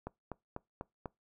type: click train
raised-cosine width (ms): 1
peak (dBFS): -25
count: 5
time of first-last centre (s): 0.07-1.058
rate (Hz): 4.05
effects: noise-tail reverb RT60 0.2 s tail -24 dB re dry